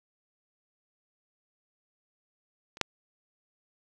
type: clicks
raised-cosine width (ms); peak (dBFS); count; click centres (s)
0.2; -28 / -7; 2; 2.771 / 2.813
effects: none